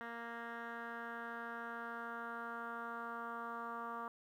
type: tone with low-pass filter sweep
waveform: 10% pulse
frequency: 233.1 Hz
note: A#3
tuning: in tune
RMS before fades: -45 dBFS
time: 0.01-4.08 s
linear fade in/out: 0 ms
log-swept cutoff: 1900 to 1200 Hz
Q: 3.8
effects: 12-bit